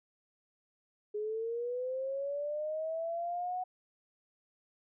sine linear sweep, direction up, 415.3 to 740 Hz, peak -33 dBFS, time 1.14-3.64 s, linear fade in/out 10 ms, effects none

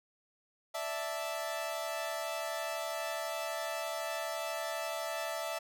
sawtooth chord, D suspended second, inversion none, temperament equal, 587.3 / 659.3 / 880 Hz, D5 / E5 / A5, 0 / 0 / 0 cents, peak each -38 / -33 / -39 dBFS, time 0.74-5.59 s, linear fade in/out 10 ms, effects none

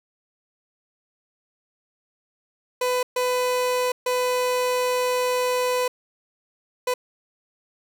30% pulse tone bursts at uneven times, 500 Hz, B4, 21 cents sharp, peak -18 dBFS, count 4, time 2.81-3.03 / 3.16-3.92 / 4.06-5.88 / 6.87-6.94 s, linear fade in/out 5 ms, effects none

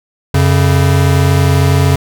square tone pair together, 90.25 / 139.5 Hz, F#2 / C#3, -43 / +11 cents, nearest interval minor sixth, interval 754 cents, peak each -11 dBFS, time 0.34-1.96 s, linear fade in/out 5 ms, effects none

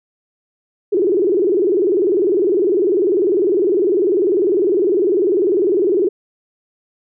sine tone with vibrato, 379 Hz, F#4, 42 cents sharp, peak -12 dBFS, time 0.92-6.09 s, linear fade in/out 10 ms, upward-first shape square, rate 20 Hz, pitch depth 150 cents each way, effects none

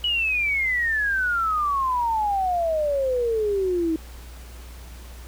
sine exponential sweep, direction down, 2960 to 315.5 Hz, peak -20 dBFS, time 0.04-3.96 s, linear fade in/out 2 ms, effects added 60 Hz sine -38 dBFS peak until 5.27 s + pink hiss -47 dBFS RMS until 5.27 s

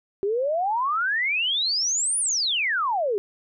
sine exponential two-way sweep, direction up then down, 383.1 to 9970 to 383.1 Hz, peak -21 dBFS, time 0.23-3.18 s, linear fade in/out 0 ms, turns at 2.19 s, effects none

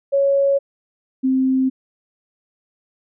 sine tone pair in turn, 555 / 261.9 Hz, C#5 / C4, +2 / +2 cents, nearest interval octave + minor second, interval 1300 cents, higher first, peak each -13 / -14 dBFS, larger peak first, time 0.12-0.59 / 1.23-1.7 s, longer neither, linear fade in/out 20 ms, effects none

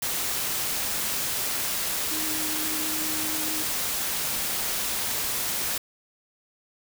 sine tone in noise, 311.1 Hz, D#4, in tune, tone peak -35 dBFS, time 2.11-3.63 s, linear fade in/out 5 ms, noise white, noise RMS -28 dBFS, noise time 0.02-5.78 s, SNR -10 dB, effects none

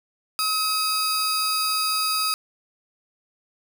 sawtooth tone pair together, 1276 / 4818 Hz, D#6 / D8, +43 / +43 cents, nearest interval octave + major seventh, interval 2300 cents, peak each -21 dBFS, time 0.39-2.34 s, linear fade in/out 0 ms, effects none

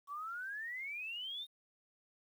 sine exponential sweep, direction up, 1108.7 to 3729 Hz, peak -40 dBFS, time 0.07-1.47 s, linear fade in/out 50 ms, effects 11-bit

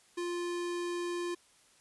square tone, 349.2 Hz, F4, in tune, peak -34 dBFS, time 0.17-1.35 s, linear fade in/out 10 ms, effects white hiss -64 dBFS RMS until 1.8 s + resampled to 24000 Hz

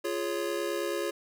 square chord, Db major, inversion first, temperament just, 346.5 / 415.8 / 554.4 Hz, F4 / Ab4 / Db5, -14 / +2 / 0 cents, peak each -34 / -35 / -35 dBFS, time 0.04-1.11 s, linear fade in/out 10 ms, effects none

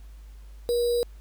sine tone with sample-and-hold, 478.4 Hz, A#4, 45 cents sharp, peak -21 dBFS, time 0.69-1.03 s, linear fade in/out 0 ms, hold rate 4410 Hz, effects added 51 Hz sine -42 dBFS peak until 1.2 s + pink hiss -61 dBFS RMS until 1.2 s

